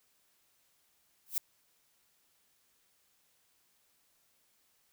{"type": "noise with exponential growth", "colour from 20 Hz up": "violet", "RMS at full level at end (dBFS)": -27, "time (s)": [1.26, 1.38], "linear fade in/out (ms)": 1, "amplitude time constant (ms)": 24, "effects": ["white hiss -72 dBFS RMS until 4.92 s"]}